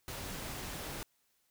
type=noise; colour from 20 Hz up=pink; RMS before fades=-42 dBFS; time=0.08-1.03 s; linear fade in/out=0 ms; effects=white hiss -75 dBFS RMS until 1.5 s